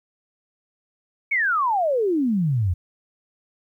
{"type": "exponential sweep", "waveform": "sine", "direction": "down", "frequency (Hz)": [2286, 82.41], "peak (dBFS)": -18, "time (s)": [1.31, 2.74], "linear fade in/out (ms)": 10, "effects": ["10-bit"]}